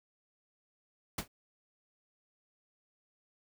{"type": "noise with exponential decay", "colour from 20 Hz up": "pink", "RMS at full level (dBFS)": -30, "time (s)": [1.18, 1.28], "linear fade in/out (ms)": 5, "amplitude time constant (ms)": 21, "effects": []}